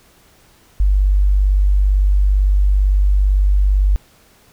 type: tone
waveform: sine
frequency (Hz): 48.91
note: G1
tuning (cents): -3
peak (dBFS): -10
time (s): 0.8-3.96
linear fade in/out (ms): 0
effects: pink hiss -51 dBFS RMS until 4.52 s